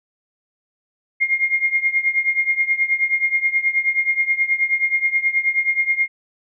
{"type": "tone with tremolo", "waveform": "sine", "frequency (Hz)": 2129, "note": "C7", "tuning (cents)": 30, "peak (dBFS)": -12, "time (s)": [1.2, 6.08], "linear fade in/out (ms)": 20, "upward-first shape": "triangle", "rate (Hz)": 9.4, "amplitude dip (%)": 90, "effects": []}